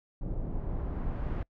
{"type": "noise with low-pass filter sweep", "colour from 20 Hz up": "brown", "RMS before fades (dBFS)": -33, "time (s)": [0.21, 1.43], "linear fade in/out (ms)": 5, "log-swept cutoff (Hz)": [510, 2000], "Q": 0.81, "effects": ["noise-tail reverb RT60 0.1 s tail -26 dB re dry"]}